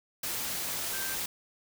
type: tone in noise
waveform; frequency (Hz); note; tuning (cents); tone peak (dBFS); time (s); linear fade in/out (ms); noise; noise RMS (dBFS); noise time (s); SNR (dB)
sine; 1568; G6; 0; -39; 0.93-1.15; 5; white; -34; 0.23-1.26; -8
effects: none